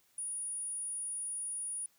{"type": "tone", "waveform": "sine", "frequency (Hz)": 9670, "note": "D9", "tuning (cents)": 50, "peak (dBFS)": -36, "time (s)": [0.18, 1.86], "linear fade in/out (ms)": 2, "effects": ["white hiss -70 dBFS RMS until 1.98 s"]}